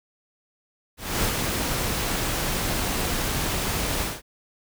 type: noise with ADSR envelope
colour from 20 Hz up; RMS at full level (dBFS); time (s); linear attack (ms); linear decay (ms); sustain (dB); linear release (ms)
pink; -23; 0.97-4.22; 260; 79; -3; 190
effects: none